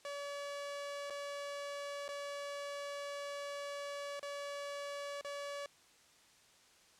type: tone with dropouts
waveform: sawtooth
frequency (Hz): 570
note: C#5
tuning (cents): +48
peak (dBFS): -37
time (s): 0.05-5.66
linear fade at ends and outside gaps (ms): 1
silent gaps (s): 1.099-1.105 / 2.08-2.089 / 4.195-4.229 / 5.211-5.247
effects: white hiss -65 dBFS RMS until 6.99 s + low-pass 8000 Hz 12 dB/octave